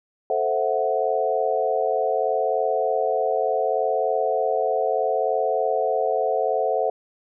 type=chord; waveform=sine; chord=F# half-diminished seventh; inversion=first; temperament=equal; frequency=440 / 523.3 / 659.3 / 740 Hz; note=A4 / C5 / E5 / F#5; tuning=0 / 0 / 0 / 0 cents; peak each=-25 dBFS; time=0.3-6.9 s; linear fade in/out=2 ms; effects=none